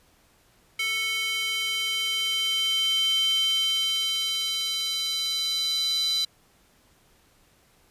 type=tone with high-pass filter sweep; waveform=square; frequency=442.3 Hz; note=A4; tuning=9 cents sharp; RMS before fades=-26 dBFS; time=0.79-6.25 s; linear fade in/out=5 ms; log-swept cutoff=2500 to 4000 Hz; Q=8; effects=pink hiss -61 dBFS RMS until 7.9 s + resampled to 32000 Hz